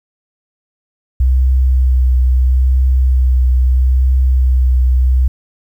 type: tone with vibrato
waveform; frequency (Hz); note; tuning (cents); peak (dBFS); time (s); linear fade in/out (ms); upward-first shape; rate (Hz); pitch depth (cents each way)
sine; 64; C2; -38; -7; 1.2-5.28; 5; triangle; 0.76; 25
effects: tanh soft clip ceiling -3 dBFS + 8-bit